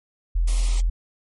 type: tone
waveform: sine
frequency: 41.92 Hz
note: E1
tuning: 30 cents sharp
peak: -17 dBFS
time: 0.35-0.9 s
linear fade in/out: 10 ms
type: band-stop noise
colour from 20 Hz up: white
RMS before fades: -34 dBFS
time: 0.47-0.81 s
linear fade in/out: 10 ms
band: 1300 to 1900 Hz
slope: 96 dB/octave
effects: MP3 48 kbps

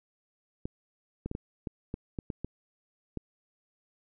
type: clicks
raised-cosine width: 3 ms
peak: -21 dBFS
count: 10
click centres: 0.655 / 1.26 / 1.314 / 1.351 / 1.672 / 1.941 / 2.188 / 2.302 / 2.446 / 3.173 s
effects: none

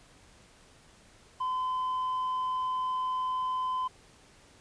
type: tone with tanh clipping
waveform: sine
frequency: 1021 Hz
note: C6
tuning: 43 cents flat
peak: -29 dBFS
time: 1.4-3.88 s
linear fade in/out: 10 ms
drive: 2 dB
effects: pink hiss -58 dBFS RMS until 4.6 s + resampled to 22050 Hz

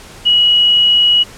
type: tone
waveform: sine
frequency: 2914 Hz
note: F#7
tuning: 27 cents flat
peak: -7 dBFS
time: 0.25-1.24 s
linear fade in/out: 20 ms
effects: pink hiss -36 dBFS RMS until 1.37 s + low-pass 10000 Hz 12 dB/octave

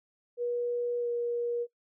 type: tone with pitch glide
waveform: sine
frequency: 482.1 to 476.3 Hz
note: B4 to A#4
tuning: -42 to +37 cents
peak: -28 dBFS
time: 0.37-1.67 s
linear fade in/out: 50 ms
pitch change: -21 cents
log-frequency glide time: 0.99-1.08 s
effects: noise-tail reverb RT60 0.1 s tail -20 dB re dry

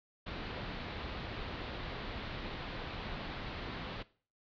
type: low-pass noise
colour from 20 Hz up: pink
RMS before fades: -42 dBFS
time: 0.26-4.03 s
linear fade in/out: 10 ms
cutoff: 4300 Hz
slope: 48 dB/octave
effects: noise-tail reverb RT60 0.4 s tail -18 dB re dry

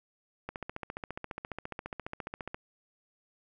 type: click train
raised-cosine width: 0.5 ms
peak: -22 dBFS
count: 31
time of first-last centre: 0.49-2.545 s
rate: 14.6 Hz
effects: none

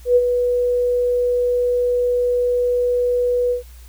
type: tone with ADSR envelope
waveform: sine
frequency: 490.4 Hz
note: B4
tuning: 12 cents flat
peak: -8 dBFS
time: 0.05-3.63 s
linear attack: 110 ms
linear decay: 42 ms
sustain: -7 dB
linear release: 120 ms
effects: added 60 Hz sine -38 dBFS peak until 3.88 s + white hiss -50 dBFS RMS until 3.88 s

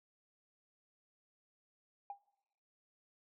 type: tone with exponential decay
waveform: sine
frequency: 805 Hz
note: G5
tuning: 46 cents sharp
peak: -37 dBFS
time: 2.1-2.19 s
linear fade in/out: 2 ms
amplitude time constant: 19 ms
effects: noise-tail reverb RT60 1.0 s tail -23 dB re dry + tanh soft clip ceiling -34 dBFS

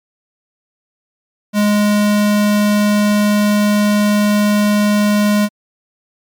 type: tone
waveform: square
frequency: 207.7 Hz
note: G#3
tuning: in tune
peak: -11 dBFS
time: 1.53-5.49 s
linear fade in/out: 50 ms
effects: MP3 96 kbps

